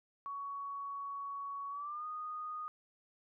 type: tone with pitch glide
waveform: sine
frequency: 1120 to 1235.6 Hz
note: C#6 to D#6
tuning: +18 to -12 cents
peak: -39 dBFS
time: 0.26-2.68 s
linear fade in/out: 0 ms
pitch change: +170 cents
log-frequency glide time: 1.7-2.06 s
effects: none